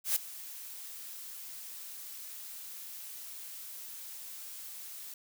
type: noise with ADSR envelope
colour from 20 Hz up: blue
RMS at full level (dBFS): -27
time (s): 0.04-5.14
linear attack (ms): 120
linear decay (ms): 7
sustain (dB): -18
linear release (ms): 3
effects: none